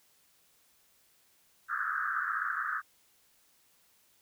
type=band-pass noise; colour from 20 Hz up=pink; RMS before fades=-33 dBFS; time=1.68-2.82 s; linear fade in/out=50 ms; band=1200 to 1700 Hz; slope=96 dB/octave; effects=white hiss -67 dBFS RMS until 4.21 s